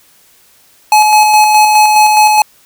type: tone with tremolo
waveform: square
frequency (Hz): 851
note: G#5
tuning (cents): +42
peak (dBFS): -4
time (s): 0.92-2.42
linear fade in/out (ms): 2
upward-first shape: square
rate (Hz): 4.8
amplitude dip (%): 30
effects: white hiss -47 dBFS RMS until 2.65 s